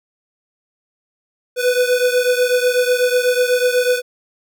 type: beating tone pair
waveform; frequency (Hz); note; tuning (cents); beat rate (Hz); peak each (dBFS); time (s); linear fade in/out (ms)
square; 493.9 / 502; B4 / B4; 0 / +28; 8.1; -16 / -19; 1.56-4.02; 50
effects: none